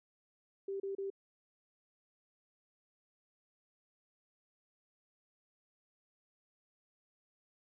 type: tone bursts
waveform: sine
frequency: 392 Hz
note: G4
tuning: in tune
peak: -36 dBFS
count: 3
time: 0.68-1.102 s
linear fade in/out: 5 ms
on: 120 ms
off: 31 ms
effects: none